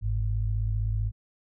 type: tone pair together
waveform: sine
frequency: 49.74 / 105.4 Hz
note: G1 / G#2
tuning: +26 / +26 cents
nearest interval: octave + minor second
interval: 1300 cents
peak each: -27 dBFS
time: 0.01-1.12 s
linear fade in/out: 50 ms
effects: none